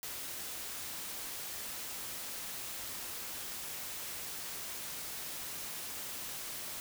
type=noise; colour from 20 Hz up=white; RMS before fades=-42 dBFS; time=0.03-6.8 s; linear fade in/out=0 ms; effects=none